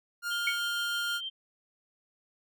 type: tone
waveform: 45% pulse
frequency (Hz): 1410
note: F6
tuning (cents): +16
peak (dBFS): -31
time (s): 0.22-1.21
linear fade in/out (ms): 50
type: tone with tremolo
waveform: sine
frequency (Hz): 3142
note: G7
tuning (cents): +3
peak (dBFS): -33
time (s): 0.3-1.3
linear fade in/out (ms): 20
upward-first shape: sine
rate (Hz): 6.4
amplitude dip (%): 30
type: tone with exponential decay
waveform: sine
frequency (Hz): 2231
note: C#7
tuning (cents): +11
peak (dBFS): -23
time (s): 0.47-0.6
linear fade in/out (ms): 5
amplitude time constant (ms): 28
effects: none